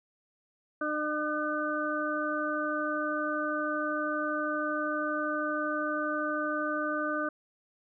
harmonic tone, 302.1 Hz, D4, 49 cents sharp, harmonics 1 / 2 / 4 / 5, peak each -34 / -34 / -34 / -34 dBFS, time 0.81-7.29 s, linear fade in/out 5 ms, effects none

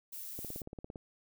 violet noise, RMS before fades -44 dBFS, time 0.12-0.62 s, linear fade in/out 10 ms
click train, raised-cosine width 2 ms, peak -30 dBFS, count 11, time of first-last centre 0.39-0.958 s, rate 17.6 Hz
effects none

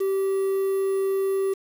triangle tone with quantisation, 387.9 Hz, G4, 18 cents flat, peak -19 dBFS, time 0-1.54 s, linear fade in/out 10 ms, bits 7, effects none

